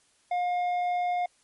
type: tone with tanh clipping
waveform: sine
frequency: 713 Hz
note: F5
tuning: 36 cents sharp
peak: -26 dBFS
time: 0.31-1.26 s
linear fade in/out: 5 ms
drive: 7 dB
effects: white hiss -65 dBFS RMS until 1.43 s + MP3 48 kbps